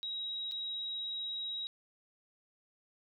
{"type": "tone with dropouts", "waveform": "sine", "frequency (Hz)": 3829, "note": "A#7", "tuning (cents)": 46, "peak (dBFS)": -36, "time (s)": [0.03, 1.67], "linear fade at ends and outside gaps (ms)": 0, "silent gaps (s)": [0.513, 0.52], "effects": []}